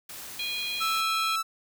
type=noise; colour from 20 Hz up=white; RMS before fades=-41 dBFS; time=0.09-1.01 s; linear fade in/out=5 ms
type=harmonic tone; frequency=819 Hz; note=G#5; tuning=24 cents flat; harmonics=3 / 4 / 5; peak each=-33 / -34 / -35 dBFS; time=0.39-1.36 s; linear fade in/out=5 ms
type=tone; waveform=45% pulse; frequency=1318.5 Hz; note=E6; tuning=in tune; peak=-26 dBFS; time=0.8-1.43 s; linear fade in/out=20 ms
effects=none